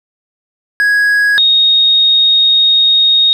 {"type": "tone pair in turn", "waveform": ["triangle", "sine"], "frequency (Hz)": [1661.2, 3729], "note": ["G#6", "A#7"], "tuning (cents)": [0, 0], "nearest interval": "octave + major second", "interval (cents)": 1400, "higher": "second", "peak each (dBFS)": -6, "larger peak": "neither", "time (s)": [[0.8, 1.38], [1.38, 3.33]], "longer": "second", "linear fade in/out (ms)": 0, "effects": []}